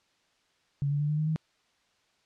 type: tone with pitch steps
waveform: sine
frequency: 141.4 / 144.54 / 147.75 / 151.02 / 154.38 / 157.8 Hz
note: C#3 / D3 / D3 / D3 / D#3 / D#3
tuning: +35 / -27 / +11 / +49 / -13 / +25 cents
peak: -25 dBFS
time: 0.82-1.36 s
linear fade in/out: 0 ms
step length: 90 ms
effects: white hiss -69 dBFS RMS until 2.25 s + low-pass 5000 Hz 12 dB/octave